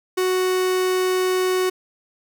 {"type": "tone", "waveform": "45% pulse", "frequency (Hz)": 370, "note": "F#4", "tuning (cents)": 0, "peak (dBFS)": -18, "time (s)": [0.17, 1.7], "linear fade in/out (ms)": 10, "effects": []}